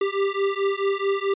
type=beating tone pair; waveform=square; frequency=392.1 / 396.7 Hz; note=G4 / G4; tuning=0 / +21 cents; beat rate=4.6 Hz; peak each=-25 dBFS; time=0.01-1.34 s; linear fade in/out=5 ms; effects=resampled to 8000 Hz